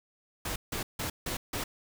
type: noise bursts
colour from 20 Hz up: pink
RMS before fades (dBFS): -34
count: 5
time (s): 0.45-1.64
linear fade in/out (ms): 5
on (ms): 110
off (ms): 160
effects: none